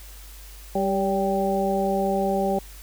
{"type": "harmonic tone with a mistuned harmonic", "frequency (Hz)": 196, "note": "G3", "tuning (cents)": 0, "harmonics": [1, 2, 3, 4], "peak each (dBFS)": [-26, -26, -26, -26], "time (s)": [0.75, 2.59], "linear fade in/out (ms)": 5, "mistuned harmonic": 3, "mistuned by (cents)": -46, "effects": ["added 50 Hz sine -41 dBFS peak until 2.82 s", "white hiss -47 dBFS RMS until 2.82 s"]}